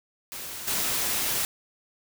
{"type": "noise with level steps", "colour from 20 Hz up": "white", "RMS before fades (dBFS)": [-37, -27], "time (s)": [0.32, 1.45], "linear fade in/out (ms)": 0, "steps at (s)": 0.67, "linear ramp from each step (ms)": 10, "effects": []}